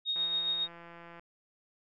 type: tone with tremolo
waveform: sine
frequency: 3729 Hz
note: A#7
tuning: in tune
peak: -27 dBFS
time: 0.05-0.68 s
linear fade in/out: 50 ms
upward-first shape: sine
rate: 7.2 Hz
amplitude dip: 40%
type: click train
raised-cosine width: 0.5 ms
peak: -35 dBFS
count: 177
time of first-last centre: 0.16-1.195 s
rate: 170 Hz
effects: none